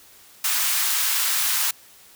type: high-pass noise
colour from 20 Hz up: white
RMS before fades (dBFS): -22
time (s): 0.44-1.71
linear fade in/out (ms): 5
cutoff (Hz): 940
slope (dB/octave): 24
effects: white hiss -50 dBFS RMS until 2.15 s